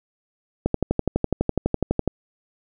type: click train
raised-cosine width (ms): 2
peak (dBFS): -6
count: 18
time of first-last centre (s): 0.66-2.077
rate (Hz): 12
effects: none